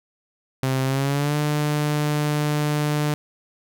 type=tone with pitch glide; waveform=sawtooth; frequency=132 to 149.02 Hz; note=C3 to D3; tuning=+16 to +26 cents; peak=-16 dBFS; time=0.63-3.14 s; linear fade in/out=0 ms; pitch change=+210 cents; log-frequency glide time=0.84-1.36 s; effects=none